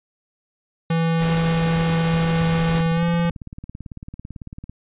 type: tone with pitch glide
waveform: square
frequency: 164.81 to 170.33 Hz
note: E3 to F3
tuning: 0 to -43 cents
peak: -18 dBFS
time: 0.9-3.3 s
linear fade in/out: 5 ms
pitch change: +57 cents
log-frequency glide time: 2.93-3.04 s
type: noise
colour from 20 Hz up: pink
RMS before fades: -29 dBFS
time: 1.18-2.84 s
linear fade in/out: 50 ms
type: click train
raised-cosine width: 5 ms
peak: -22 dBFS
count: 47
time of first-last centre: 2.14-4.696 s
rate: 18 Hz
effects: resampled to 8000 Hz